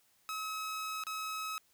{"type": "tone with dropouts", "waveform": "sawtooth", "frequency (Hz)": 1282, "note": "E6", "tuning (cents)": -49, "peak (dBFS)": -33, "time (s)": [0.29, 1.58], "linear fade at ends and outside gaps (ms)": 0, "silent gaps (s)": [1.037, 1.068], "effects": ["white hiss -70 dBFS RMS until 1.73 s"]}